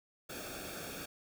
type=noise with comb filter; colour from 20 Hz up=pink; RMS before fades=-44 dBFS; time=0.29-1.06 s; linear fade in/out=10 ms; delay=1 ms; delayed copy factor=-0.75; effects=none